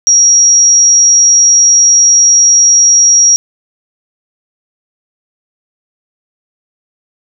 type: tone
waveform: sine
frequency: 5670 Hz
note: F8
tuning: 25 cents sharp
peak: -3 dBFS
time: 0.07-3.36 s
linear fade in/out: 0 ms
effects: none